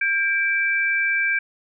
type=tone pair together; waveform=sine; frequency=1599 / 2328 Hz; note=G6 / D7; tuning=+34 / -16 cents; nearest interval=perfect fifth; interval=650 cents; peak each=-21 dBFS; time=0.01-1.39 s; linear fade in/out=5 ms; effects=none